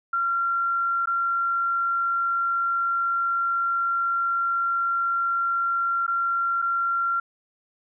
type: tone with dropouts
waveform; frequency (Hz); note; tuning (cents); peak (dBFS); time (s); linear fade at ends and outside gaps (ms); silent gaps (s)
sine; 1374; F6; -29; -21; 0.13-7.2; 5; 1.058-1.072 / 6.066-6.078 / 6.619-6.623
effects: none